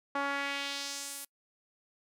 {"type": "tone with band-pass filter sweep", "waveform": "sawtooth", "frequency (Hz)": 280.4, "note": "C#4", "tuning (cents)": 20, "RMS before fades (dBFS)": -36, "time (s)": [0.15, 1.25], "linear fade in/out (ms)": 5, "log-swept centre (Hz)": [1100, 12000], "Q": 1.5, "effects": ["noise-tail reverb RT60 0.1 s tail -26 dB re dry"]}